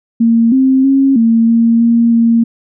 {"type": "tone with pitch steps", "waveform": "sine", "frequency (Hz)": [229.9, 263.7, 271.4, 228.1, 230.4, 232.9, 230.9], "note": ["A#3", "C4", "C#4", "A#3", "A#3", "A#3", "A#3"], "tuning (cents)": [-24, 14, -36, -37, -20, -1, -16], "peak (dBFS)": -6, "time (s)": [0.2, 2.44], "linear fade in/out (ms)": 10, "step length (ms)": 320, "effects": []}